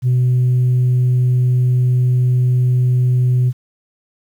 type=tone; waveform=sine; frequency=125.5 Hz; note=B2; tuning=28 cents sharp; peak=-9 dBFS; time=0.02-3.53 s; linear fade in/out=50 ms; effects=tanh soft clip ceiling -9 dBFS + 8-bit